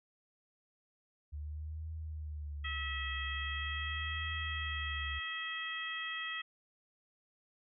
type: tone with vibrato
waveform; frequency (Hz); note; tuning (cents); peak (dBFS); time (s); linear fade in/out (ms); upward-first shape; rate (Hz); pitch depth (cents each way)
sine; 73.42; D2; 0; -39; 1.32-5.2; 20; triangle; 0.42; 150
type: harmonic tone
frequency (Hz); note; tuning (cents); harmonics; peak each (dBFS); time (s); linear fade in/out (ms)
647; E5; -32; 2 / 3 / 4 / 5; -45 / -40 / -45 / -43; 2.64-6.42; 10
effects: none